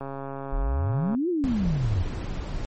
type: click train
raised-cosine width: 1 ms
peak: -21 dBFS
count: 157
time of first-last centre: 0.01-1.149 s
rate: 137 Hz
type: exponential two-way sweep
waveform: sine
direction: up then down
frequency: 33.34 to 370 to 83.2 Hz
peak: -22 dBFS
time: 0.52-2.04 s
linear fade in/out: 10 ms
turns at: 1.29 s
type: noise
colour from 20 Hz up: brown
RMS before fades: -30 dBFS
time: 1.44-2.65 s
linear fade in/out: 0 ms
effects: MP3 32 kbps